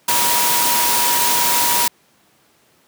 sine tone in noise, 958 Hz, A#5, 47 cents sharp, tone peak -20 dBFS, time 0.08-1.88 s, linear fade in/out 5 ms, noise white, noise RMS -17 dBFS, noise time 0.08-1.88 s, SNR -6 dB, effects pink hiss -56 dBFS RMS until 2.87 s + high-pass 150 Hz 12 dB/octave

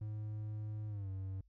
triangle tone with pitch glide, 106.8 to 95.7 Hz, G#2 to G2, +49 to -41 cents, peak -37 dBFS, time 0.01-1.41 s, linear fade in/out 5 ms, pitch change -190 cents, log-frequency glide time 0.88-1.09 s, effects added 50 Hz sine -65 dBFS peak until 1.48 s

